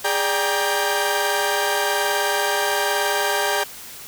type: tone cluster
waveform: sawtooth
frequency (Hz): 411.9 / 586 / 785 / 944 / 1591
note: G#4 / D5 / G5 / A#5 / G6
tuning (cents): -14 / -4 / +2 / +22 / +25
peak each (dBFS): -22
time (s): 0.04-3.64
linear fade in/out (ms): 10
effects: white hiss -38 dBFS RMS until 4.07 s